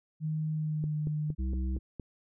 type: tone with pitch glide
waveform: sine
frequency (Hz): 155.56 to 151.57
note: D#3 to D#3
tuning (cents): 0 to -45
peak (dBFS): -29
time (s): 0.2-1.35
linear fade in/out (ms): 50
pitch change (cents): -45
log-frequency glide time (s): 0.52-0.96
type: click train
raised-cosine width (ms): 3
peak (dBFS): -26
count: 6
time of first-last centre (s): 0.84-1.997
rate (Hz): 4.32
type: harmonic tone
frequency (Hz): 64.5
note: C2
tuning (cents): -24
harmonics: 1 / 3 / 5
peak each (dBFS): -29 / -39 / -43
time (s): 1.38-1.79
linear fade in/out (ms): 20
effects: none